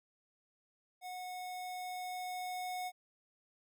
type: tone with level ramp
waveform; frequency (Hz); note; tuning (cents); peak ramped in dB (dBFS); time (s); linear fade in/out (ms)
square; 731; F#5; -21; -43 to -38; 1.01-2.92; 50
effects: none